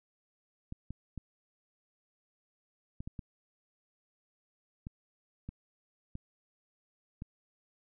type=clicks; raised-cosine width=5 ms; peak=-28 dBFS; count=10; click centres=0.724 / 0.906 / 1.177 / 3.005 / 3.075 / 3.192 / 4.869 / 5.49 / 6.154 / 7.221 s; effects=none